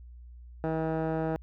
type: tone with low-pass filter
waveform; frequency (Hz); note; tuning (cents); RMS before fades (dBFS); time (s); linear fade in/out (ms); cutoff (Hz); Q
15% pulse; 160; D#3; +49; -30; 0.64-1.36; 0; 1000; 1.9
effects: added 60 Hz sine -45 dBFS peak until 1.42 s